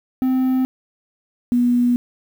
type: tone pair in turn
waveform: triangle / sine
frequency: 258.6 / 243.3 Hz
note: C4 / B3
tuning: -20 / -26 cents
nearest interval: minor second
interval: 106 cents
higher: first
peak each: -13 / -13 dBFS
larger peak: neither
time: 0.22-0.65 / 1.52-1.96 s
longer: second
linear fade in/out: 0 ms
effects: 7-bit